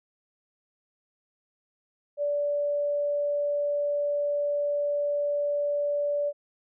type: tone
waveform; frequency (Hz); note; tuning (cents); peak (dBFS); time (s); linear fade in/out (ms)
sine; 580; D5; -22; -24; 2.17-6.33; 50
effects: none